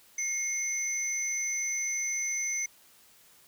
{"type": "tone pair together", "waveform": "sine", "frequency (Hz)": [2145, 6067], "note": ["C7", "F#8"], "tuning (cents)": [42, 42], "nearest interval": "octave + tritone", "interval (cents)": 1800, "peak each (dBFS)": [-32, -29], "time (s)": [0.18, 2.66], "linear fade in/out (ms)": 5, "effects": ["tanh soft clip ceiling -24 dBFS", "white hiss -59 dBFS RMS until 3.47 s"]}